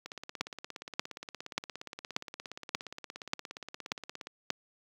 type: two click trains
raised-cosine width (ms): 0.2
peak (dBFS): -12 / -24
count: 8 / 73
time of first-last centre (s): 0.41-4.504 / 0.06-4.271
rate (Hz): 1.71 / 17.1
effects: high-pass 150 Hz 12 dB/octave + 9-bit